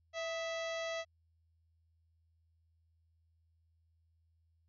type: harmonic tone with a mistuned harmonic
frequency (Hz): 659.3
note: E5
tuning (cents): 0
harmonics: 1 / 2 / 3 / 4 / 5 / 6 / 7 / 8 / 9 / 10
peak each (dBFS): -38 / -48 / -44 / -50 / -49 / -53 / -56 / -59 / -55 / -60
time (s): 0.13-1.05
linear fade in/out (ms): 50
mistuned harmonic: 2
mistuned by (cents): -69
effects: added 82 Hz sine -70 dBFS peak until 4.68 s

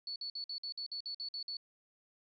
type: tone bursts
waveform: sine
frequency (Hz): 4435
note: C#8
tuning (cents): 0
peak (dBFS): -38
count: 11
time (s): 0.07-1.569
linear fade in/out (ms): 2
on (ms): 89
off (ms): 52
effects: none

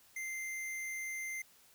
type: tone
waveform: square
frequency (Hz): 2086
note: C7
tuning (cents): -6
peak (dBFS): -39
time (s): 0.16-1.42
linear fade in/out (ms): 5
effects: white hiss -64 dBFS RMS until 1.74 s

